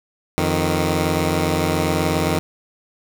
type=tone pair together; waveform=10% pulse; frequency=87.31 / 155.57 Hz; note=F2 / D#3; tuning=0 / 0 cents; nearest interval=minor seventh; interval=1000 cents; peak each=-12 dBFS; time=0.38-2.39 s; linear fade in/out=0 ms; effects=none